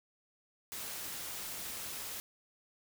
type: noise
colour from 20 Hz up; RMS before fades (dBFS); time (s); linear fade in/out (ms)
white; -42; 0.72-2.2; 0
effects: none